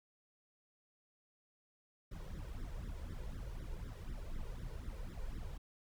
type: noise with flanger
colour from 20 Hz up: brown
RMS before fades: -44 dBFS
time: 2.11-5.58 s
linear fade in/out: 10 ms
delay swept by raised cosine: 0.54 to 2.14 ms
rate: 4 Hz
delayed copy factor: +0.9
effects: none